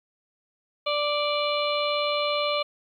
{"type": "harmonic tone", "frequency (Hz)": 587.3, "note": "D5", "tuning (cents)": 0, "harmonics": [1, 2, 4, 5, 6, 7], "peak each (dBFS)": [-26, -29, -32, -33, -34, -34], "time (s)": [0.86, 2.63], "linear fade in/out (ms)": 10, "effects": ["10-bit"]}